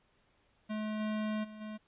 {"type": "tone with level steps", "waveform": "square", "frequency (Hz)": 214.5, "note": "A3", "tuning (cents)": -44, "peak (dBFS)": [-35, -33, -47, -41], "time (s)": [0.69, 1.78], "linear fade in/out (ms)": 20, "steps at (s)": [0.99, 1.43, 1.6], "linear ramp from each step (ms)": 20, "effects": ["pink hiss -71 dBFS RMS until 1.87 s", "resampled to 8000 Hz"]}